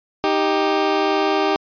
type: tone pair together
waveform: 20% pulse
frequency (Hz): 311.6 / 393.5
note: D#4 / G4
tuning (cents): +3 / +7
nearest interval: major third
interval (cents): 404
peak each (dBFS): -16 / -13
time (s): 0.24-1.56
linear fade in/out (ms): 0
effects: resampled to 11025 Hz